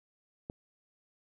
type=click; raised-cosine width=2 ms; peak=-26 dBFS; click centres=0.499 s; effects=none